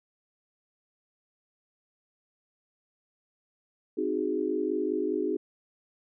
sine chord, Ab dominant seventh, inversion first, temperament equal, 261.6 / 311.1 / 370 / 415.3 Hz, C4 / Eb4 / Gb4 / Ab4, 0 / 0 / 0 / 0 cents, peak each -35 / -31 / -31 / -31 dBFS, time 3.97-5.37 s, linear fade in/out 10 ms, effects none

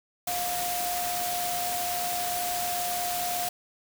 sine tone in noise, 710 Hz, F5, 28 cents sharp, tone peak -30 dBFS, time 0.27-3.49 s, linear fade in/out 5 ms, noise white, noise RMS -32 dBFS, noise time 0.27-3.49 s, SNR -1 dB, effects none

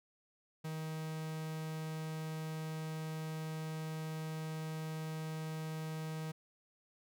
45% pulse tone, 157.8 Hz, D#3, 25 cents sharp, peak -39 dBFS, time 0.64-6.32 s, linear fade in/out 10 ms, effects none

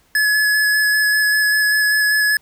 square tone with vibrato, 1703 Hz, G#6, 43 cents sharp, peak -14 dBFS, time 0.15-2.37 s, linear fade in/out 2 ms, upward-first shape square, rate 5.1 Hz, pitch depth 10 cents each way, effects pink hiss -57 dBFS RMS until 2.41 s

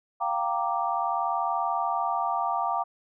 sine chord, G minor seventh, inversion third, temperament equal with one note detuned, 698.5 / 779 / 932.3 / 1174.7 Hz, F5 / G5 / Bb5 / D6, 0 / -11 / 0 / 0 cents, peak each -30 dBFS, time 0.2-2.84 s, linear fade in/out 20 ms, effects none

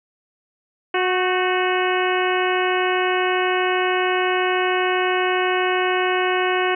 harmonic tone with a mistuned harmonic, 366.5 Hz, F#4, 16 cents flat, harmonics 1 / 2 / 3 / 4 / 5 / 6 / 7 / 8, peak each -21 / -24 / -26 / -27 / -28 / -29 / -29 / -30 dBFS, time 0.94-6.75 s, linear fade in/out 5 ms, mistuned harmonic 4, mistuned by +53 cents, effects none

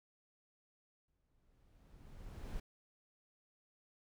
brown noise with exponential growth, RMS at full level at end -42 dBFS, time 1.08-2.6 s, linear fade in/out 5 ms, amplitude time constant 330 ms, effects none

